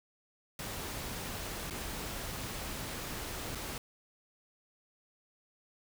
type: noise with dropouts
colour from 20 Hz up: pink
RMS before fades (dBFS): -40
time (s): 0.59-3.78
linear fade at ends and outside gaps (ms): 2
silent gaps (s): 1.7-1.707 / 3.55-3.554
effects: none